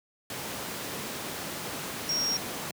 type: tone in noise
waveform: sine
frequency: 5588 Hz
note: F8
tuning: in tune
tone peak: -26 dBFS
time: 2.09-2.37 s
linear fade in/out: 2 ms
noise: pink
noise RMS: -35 dBFS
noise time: 0.3-2.71 s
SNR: +6 dB
effects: high-pass 150 Hz 12 dB/octave

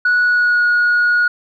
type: tone with pitch glide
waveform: sine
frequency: 1468 to 1447.8 Hz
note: F#6 to F#6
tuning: -14 to -38 cents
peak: -9 dBFS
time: 0.05-1.28 s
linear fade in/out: 5 ms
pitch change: -24 cents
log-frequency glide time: 0.22-0.65 s
effects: tanh soft clip ceiling -9 dBFS

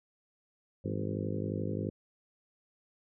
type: harmonic tone with a mistuned harmonic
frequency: 51.5 Hz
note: G#1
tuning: 14 cents flat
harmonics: 2 / 3 / 4 / 5 / 6 / 7 / 8 / 9 / 10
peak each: -37 / -39 / -40 / -41 / -42 / -42 / -43 / -44 / -44 dBFS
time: 0.84-1.9 s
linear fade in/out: 10 ms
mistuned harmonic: 3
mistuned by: +94 cents
effects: none

